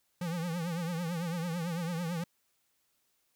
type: tone with vibrato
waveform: square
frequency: 170.1 Hz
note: F3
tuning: 45 cents flat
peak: -33 dBFS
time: 0.21-2.24 s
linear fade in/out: 5 ms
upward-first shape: triangle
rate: 9 Hz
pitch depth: 120 cents each way
effects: white hiss -75 dBFS RMS until 3.35 s